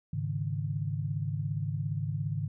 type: chord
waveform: sine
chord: Ab suspended fourth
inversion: none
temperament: just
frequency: 103.83 / 138.43 / 155.74 Hz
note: Ab2 / Db3 / Eb3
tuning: 0 / -2 / +2 cents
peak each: -34 dBFS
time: 0.13-2.48 s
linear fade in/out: 5 ms
effects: none